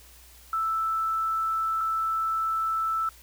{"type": "tone pair in turn", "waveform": "sine", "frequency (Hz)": [1320, 1320], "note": ["E6", "E6"], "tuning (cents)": [2, 2], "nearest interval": "unison", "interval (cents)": 0, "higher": "neither", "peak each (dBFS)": -24, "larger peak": "neither", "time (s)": [[0.53, 1.81], [1.81, 3.09]], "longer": "neither", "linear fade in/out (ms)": 2, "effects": ["added 60 Hz sine -53 dBFS peak until 3.22 s", "white hiss -53 dBFS RMS until 3.22 s"]}